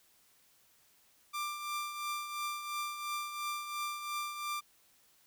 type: tone with tremolo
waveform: sawtooth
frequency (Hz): 1185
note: D6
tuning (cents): +15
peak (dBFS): -30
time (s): 1.33-4.61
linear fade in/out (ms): 20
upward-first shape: triangle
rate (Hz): 2.9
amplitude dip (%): 60
effects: white hiss -67 dBFS RMS until 5.26 s